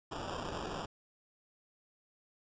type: noise with sample-and-hold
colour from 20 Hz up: violet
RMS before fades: -40 dBFS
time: 0.11-0.86 s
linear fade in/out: 10 ms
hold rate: 2100 Hz
effects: resampled to 16000 Hz